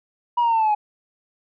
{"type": "linear sweep", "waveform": "sine", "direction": "down", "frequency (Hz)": [970, 830.6], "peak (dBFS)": -14, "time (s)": [0.37, 0.75], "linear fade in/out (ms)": 10, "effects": ["tanh soft clip ceiling -14 dBFS"]}